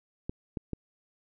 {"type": "clicks", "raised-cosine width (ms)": 3, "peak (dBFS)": -20, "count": 3, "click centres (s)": [0.295, 0.572, 0.733], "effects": []}